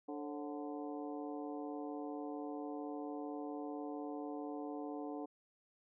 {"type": "harmonic tone with a mistuned harmonic", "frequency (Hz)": 146.83, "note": "D3", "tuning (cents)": 0, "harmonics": [2, 3, 4, 5, 6, 7], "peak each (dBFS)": [-43, -47, -51, -49, -55, -57], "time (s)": [0.08, 5.26], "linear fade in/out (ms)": 10, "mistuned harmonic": 4, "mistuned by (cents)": -130, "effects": []}